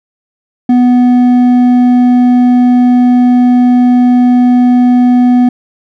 sine tone with hard clipping, 246.9 Hz, B3, in tune, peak -5 dBFS, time 0.69-5.49 s, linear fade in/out 5 ms, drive 5 dB, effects none

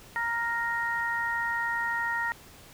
harmonic tone, 466.2 Hz, A#4, in tune, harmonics 2 / 3 / 4, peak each -32 / -34 / -29 dBFS, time 0.16-2.32 s, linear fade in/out 0 ms, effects pink hiss -51 dBFS RMS until 2.73 s

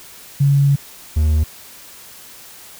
sine / triangle tone pair in turn, 140.4 / 77 Hz, C#3 / D#2, +22 / -17 cents, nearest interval minor seventh, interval 1039 cents, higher first, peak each -10 dBFS, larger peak neither, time 0.4-0.76 / 1.16-1.44 s, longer first, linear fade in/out 10 ms, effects white hiss -40 dBFS RMS until 2.79 s

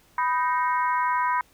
harmonic tone with a mistuned harmonic, 311.1 Hz, D#4, in tune, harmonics 3 / 4 / 5 / 6 / 7, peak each -22 / -31 / -31 / -34 / -37 dBFS, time 0.18-1.41 s, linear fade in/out 2 ms, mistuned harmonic 3, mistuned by +100 cents, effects pink hiss -59 dBFS RMS until 1.53 s

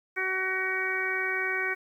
harmonic tone, 376.6 Hz, F#4, 31 cents sharp, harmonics 1 / 2 / 3 / 4 / 5 / 6, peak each -35 / -41 / -39 / -32 / -32 / -31 dBFS, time 0.16-1.75 s, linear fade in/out 20 ms, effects 10-bit

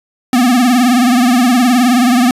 square tone with vibrato, 246.9 Hz, B3, in tune, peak -8 dBFS, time 0.33-2.31 s, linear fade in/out 2 ms, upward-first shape triangle, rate 19 Hz, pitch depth 120 cents each way, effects resampled to 32000 Hz

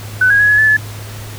sine tone with pitch steps, 1505 / 1644 / 1676 / 1694 / 1741 / 1722 Hz, F#6 / G#6 / G#6 / G#6 / A6 / A6, +29 / -18 / +15 / +34 / -19 / -38 cents, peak -7 dBFS, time 0.21-0.768 s, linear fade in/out 5 ms, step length 93 ms, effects added 105 Hz sine -27 dBFS peak until 1.38 s + pink hiss -33 dBFS RMS until 1.38 s

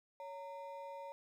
triangle ring-modulated tone, 740 Hz, F#5, in tune, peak -40 dBFS, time 0.2-1.12 s, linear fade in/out 0 ms, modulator 182 Hz, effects 13-bit

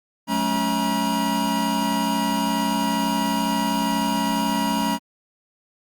square tone cluster, 184 / 216.2 / 278.4 / 956 Hz, F#3 / A3 / C#4 / A#5, -9 / -30 / +8 / +43 cents, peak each -30 / -26 / -27 / -25 dBFS, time 0.27-4.99 s, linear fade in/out 50 ms, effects Opus 48 kbps

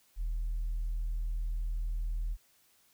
sine tone, 40.02 Hz, D#1, 50 cents sharp, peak -29 dBFS, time 0.16-2.37 s, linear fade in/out 50 ms, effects tanh soft clip ceiling -28 dBFS + white hiss -67 dBFS RMS until 2.93 s

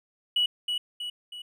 triangle tone with echo, 2935 Hz, F#7, 15 cents flat, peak -18 dBFS, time 0.36-0.46 s, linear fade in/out 5 ms, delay 320 ms, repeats 3, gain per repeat -6 dB, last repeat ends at 1.42 s, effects tanh soft clip ceiling -18 dBFS

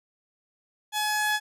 sawtooth tone pair together, 847 / 1695 Hz, G#5 / G#6, +34 / +35 cents, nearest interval octave, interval 1201 cents, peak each -23 dBFS, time 0.92-1.4 s, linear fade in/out 50 ms, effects resampled to 32000 Hz

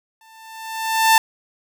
sawtooth tone with exponential growth, 890 Hz, A5, 20 cents sharp, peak -5 dBFS, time 0.21-1.18 s, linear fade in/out 2 ms, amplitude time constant 210 ms, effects none

